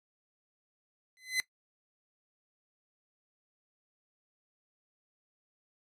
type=tone with exponential growth; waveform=sawtooth; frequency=2033 Hz; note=B6; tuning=50 cents sharp; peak=-21 dBFS; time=1.17-1.4 s; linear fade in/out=0 ms; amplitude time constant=49 ms; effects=noise-tail reverb RT60 0.1 s tail -18 dB re dry + low-pass 12000 Hz 12 dB/octave